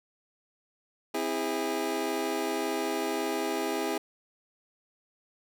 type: chord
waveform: 25% pulse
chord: C augmented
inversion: none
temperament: just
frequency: 261.6 / 327 / 408.8 Hz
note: C4 / E4 / G#4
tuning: 0 / -14 / -27 cents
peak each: -32 / -29 / -28 dBFS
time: 1.14-3.98 s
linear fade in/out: 5 ms
effects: none